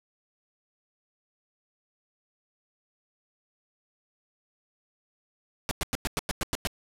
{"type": "noise bursts", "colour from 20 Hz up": "pink", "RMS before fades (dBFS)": -28, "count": 9, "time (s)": [5.69, 6.672], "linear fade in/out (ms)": 0, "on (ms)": 22, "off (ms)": 98, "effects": ["low-pass 12000 Hz 12 dB/octave"]}